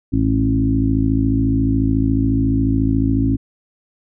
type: harmonic tone with a mistuned harmonic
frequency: 54.1 Hz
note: A1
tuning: 29 cents flat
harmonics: 1 / 2 / 3 / 4 / 5 / 6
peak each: -21 / -19 / -28 / -25 / -17 / -26 dBFS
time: 0.12-3.37 s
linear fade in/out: 20 ms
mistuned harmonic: 2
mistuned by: +17 cents
effects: none